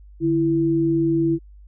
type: tone pair together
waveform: sine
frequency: 147.5 / 331.1 Hz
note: D3 / E4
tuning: +8 / +8 cents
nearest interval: octave + major second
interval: 1400 cents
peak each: -24 / -17 dBFS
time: 0.2-1.39 s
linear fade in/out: 50 ms
effects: added 50 Hz sine -42 dBFS peak until 1.67 s